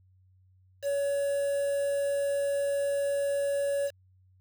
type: tone with quantisation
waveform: triangle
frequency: 563 Hz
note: C#5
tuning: 27 cents sharp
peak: -24 dBFS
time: 0.82-3.91 s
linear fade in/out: 50 ms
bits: 7
effects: added 93 Hz sine -59 dBFS peak until 4.4 s